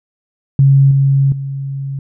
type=tone with level steps; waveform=sine; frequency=137.3 Hz; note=C#3; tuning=16 cents flat; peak=-5 / -8 / -19 dBFS; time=0.59-1.99 s; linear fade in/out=2 ms; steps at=0.91 / 1.32 s; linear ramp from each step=2 ms; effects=none